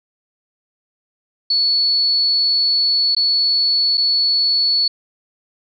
sine tone with dropouts, 4419 Hz, C#8, 6 cents flat, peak -13 dBFS, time 1.5-4.88 s, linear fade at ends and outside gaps 5 ms, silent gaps 3.15-3.165 / 3.973-3.977 s, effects none

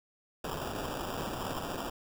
violet noise with sample-and-hold, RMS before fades -37 dBFS, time 0.44-1.9 s, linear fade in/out 5 ms, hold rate 2100 Hz, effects none

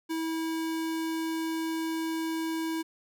square tone, 324.1 Hz, E4, 29 cents flat, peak -30 dBFS, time 0.09-2.83 s, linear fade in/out 20 ms, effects none

